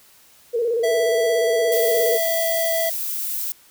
sine tone with vibrato, 466.2 Hz, A#4, in tune, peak -18 dBFS, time 0.53-2.18 s, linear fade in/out 20 ms, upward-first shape square, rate 17 Hz, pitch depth 58 cents each way
square tone, 659.3 Hz, E5, in tune, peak -21 dBFS, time 0.83-2.9 s, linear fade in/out 10 ms
violet noise, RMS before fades -26 dBFS, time 1.72-3.52 s, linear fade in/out 0 ms
effects white hiss -52 dBFS RMS until 3.7 s

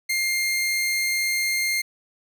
sawtooth tone, 2114 Hz, C7, 17 cents sharp, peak -18 dBFS, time 0.09-1.82 s, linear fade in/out 10 ms, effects none

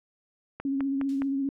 click train, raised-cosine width 0.5 ms, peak -21 dBFS, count 4, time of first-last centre 0.6-1.22 s, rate 4.84 Hz
sine tone with vibrato, 274 Hz, C#4, 20 cents flat, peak -25 dBFS, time 0.65-1.49 s, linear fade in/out 2 ms, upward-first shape sine, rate 15 Hz, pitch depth 31 cents each way
violet noise with exponential decay, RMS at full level -35 dBFS, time 1.09-1.41 s, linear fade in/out 1 ms, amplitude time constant 69 ms
effects low-pass 4000 Hz 12 dB/octave

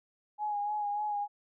sine tone with vibrato, 830.6 Hz, G#5, in tune, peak -30 dBFS, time 0.38-1.28 s, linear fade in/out 50 ms, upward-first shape sine, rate 3.4 Hz, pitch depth 31 cents each way, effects none

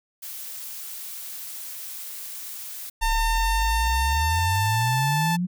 blue noise, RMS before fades -36 dBFS, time 0.22-2.9 s, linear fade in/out 10 ms
sawtooth tone with pitch glide, 904 to 878.3 Hz, A5 to A5, +47 to -3 cents, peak -19 dBFS, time 3.01-5.37 s, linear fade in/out 20 ms, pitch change -50 cents, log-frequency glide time 4.12-5.05 s
sine exponential sweep, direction up, 32.7 to 185 Hz, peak -22 dBFS, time 3.01-5.47 s, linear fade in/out 20 ms
effects none

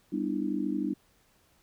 sine chord, E minor seventh, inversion first, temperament just, 197.78 / 247.2 / 296.7 / 329.6 Hz, G3 / B3 / D4 / E4, +16 / +2 / +18 / 0 cents, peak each -34 / -35 / -31 / -35 dBFS, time 0.12-0.94 s, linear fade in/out 10 ms, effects pink hiss -66 dBFS RMS until 1.62 s

